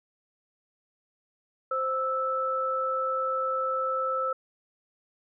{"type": "tone pair together", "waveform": "sine", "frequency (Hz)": [523.3, 1315.6], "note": ["C5", "E6"], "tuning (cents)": [0, -4], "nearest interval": "octave + major third", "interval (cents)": 1596, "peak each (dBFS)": [-30, -27], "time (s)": [1.71, 4.33], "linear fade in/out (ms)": 5, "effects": []}